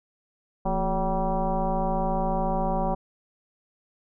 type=tone with frequency modulation; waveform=sine; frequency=368.9 Hz; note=F#4; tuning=5 cents flat; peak=-22 dBFS; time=0.65-2.95 s; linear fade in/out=10 ms; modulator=198 Hz; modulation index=2.9; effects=none